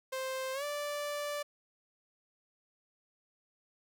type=tone with pitch glide; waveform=sawtooth; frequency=524 to 584.8 Hz; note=C5 to D5; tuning=+2 to -7 cents; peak=-31 dBFS; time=0.12-1.43 s; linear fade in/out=10 ms; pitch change=+191 cents; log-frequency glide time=0.53-0.64 s; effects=none